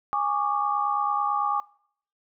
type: tone cluster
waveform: sine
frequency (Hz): 825 / 1128 / 1197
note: G#5 / C#6 / D6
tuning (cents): -12 / +30 / +33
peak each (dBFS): -27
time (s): 0.13-1.6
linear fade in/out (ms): 0
effects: noise-tail reverb RT60 0.6 s tail -22 dB re dry